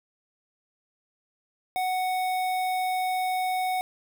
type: tone with notch filter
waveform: square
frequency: 741 Hz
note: F#5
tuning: 2 cents sharp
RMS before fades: -27 dBFS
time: 1.76-3.81 s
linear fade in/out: 0 ms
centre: 6200 Hz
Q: 1.1
effects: none